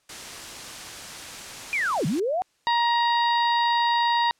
white noise, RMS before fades -37 dBFS, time 0.09-2.2 s, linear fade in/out 5 ms
sine linear two-way sweep, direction down then up, 2469 to 130.81 to 770 Hz, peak -22 dBFS, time 1.73-2.42 s, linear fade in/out 0 ms, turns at 2.06 s
harmonic tone, 943 Hz, A#5, 20 cents sharp, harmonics 1 / 2 / 3 / 4 / 5, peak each -20 / -28 / -36 / -30 / -35 dBFS, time 2.67-4.31 s, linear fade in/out 0 ms
effects white hiss -67 dBFS RMS until 4.39 s + low-pass 8000 Hz 12 dB/octave

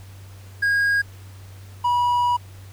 triangle tone pair in turn, 1634 / 971.6 Hz, G#6 / B5, -29 / -29 cents, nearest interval major sixth, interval 900 cents, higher first, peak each -15 dBFS, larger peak neither, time 0.62-1.02 / 1.84-2.37 s, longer second, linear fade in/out 10 ms, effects added 96 Hz sine -39 dBFS peak until 2.72 s + pink hiss -50 dBFS RMS until 2.72 s

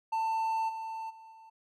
triangle tone with level steps, 892 Hz, A5, 23 cents sharp, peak -26 / -34 / -47 / -49 dBFS, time 0.12-1.5 s, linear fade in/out 10 ms, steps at 0.68 / 1.09 / 1.31 s, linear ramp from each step 20 ms, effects none

